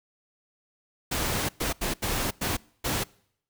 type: noise bursts at uneven times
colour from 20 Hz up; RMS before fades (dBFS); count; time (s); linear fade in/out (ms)
pink; -28; 6; 1.11-1.49 / 1.6-1.73 / 1.81-1.94 / 2.02-2.31 / 2.41-2.57 / 2.84-3.04; 10
effects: noise-tail reverb RT60 0.7 s tail -25 dB re dry